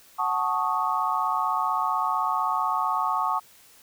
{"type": "chord", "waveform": "sine", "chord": "D# half-diminished seventh", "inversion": "first", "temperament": "equal", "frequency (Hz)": [740, 880, 1108.7, 1244.5], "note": ["F#5", "A5", "C#6", "D#6"], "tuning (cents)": [0, 0, 0, 0], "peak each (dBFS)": [-30, -28, -26, -29], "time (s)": [0.18, 3.4], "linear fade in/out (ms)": 20, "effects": ["white hiss -54 dBFS RMS until 3.82 s"]}